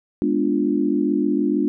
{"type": "chord", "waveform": "sine", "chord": "G# diminished seventh", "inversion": "none", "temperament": "equal", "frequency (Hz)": [207.7, 246.9, 293.7, 349.2], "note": ["G#3", "B3", "D4", "F4"], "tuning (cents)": [0, 0, 0, 0], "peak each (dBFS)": [-24, -24, -20, -24], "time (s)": [0.22, 1.68], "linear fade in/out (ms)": 0, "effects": []}